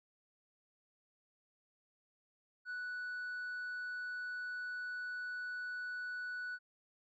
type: tone with tanh clipping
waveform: sine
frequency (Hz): 1480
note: F#6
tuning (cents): 0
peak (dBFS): -40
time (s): 2.65-6.59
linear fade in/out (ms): 50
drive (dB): 2
effects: none